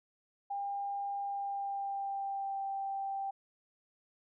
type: tone with pitch glide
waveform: sine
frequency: 801 to 784.5 Hz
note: G5 to G5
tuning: +37 to +1 cents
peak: -34 dBFS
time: 0.5-3.31 s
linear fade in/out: 10 ms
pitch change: -36 cents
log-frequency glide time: 1.2-2.61 s
effects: none